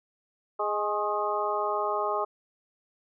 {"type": "harmonic tone with a mistuned harmonic", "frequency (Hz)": 207.7, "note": "G#3", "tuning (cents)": 0, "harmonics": [2, 3, 4, 5, 6], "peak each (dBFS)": [-32, -32, -32, -32, -32], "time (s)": [0.59, 2.25], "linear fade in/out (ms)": 10, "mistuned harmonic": 5, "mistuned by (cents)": 55, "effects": []}